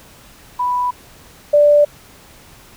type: tone pair in turn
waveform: sine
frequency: 987.8 / 587.3 Hz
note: B5 / D5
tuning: 0 / 0 cents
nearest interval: major sixth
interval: 900 cents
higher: first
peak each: -15 / -7 dBFS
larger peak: second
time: 0.59-0.91 / 1.53-1.85 s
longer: neither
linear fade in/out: 10 ms
effects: pink hiss -44 dBFS RMS until 2.76 s